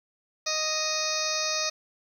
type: harmonic tone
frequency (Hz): 622.3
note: D#5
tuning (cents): 0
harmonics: 1 / 2 / 3 / 4 / 6 / 7 / 8 / 9 / 10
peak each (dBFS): -34 / -35 / -38 / -35 / -36 / -34 / -34 / -33 / -34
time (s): 0.46-1.7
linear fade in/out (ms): 10
effects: 9-bit